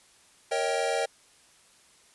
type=chord; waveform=square; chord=Eb dominant seventh; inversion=second; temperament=equal with one note detuned; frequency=466.2 / 554.4 / 635.7 / 784 Hz; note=Bb4 / Db5 / Eb5 / G5; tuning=0 / 0 / +37 / 0 cents; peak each=-32 dBFS; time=0.51-1.06 s; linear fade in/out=10 ms; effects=white hiss -59 dBFS RMS until 2.14 s + resampled to 24000 Hz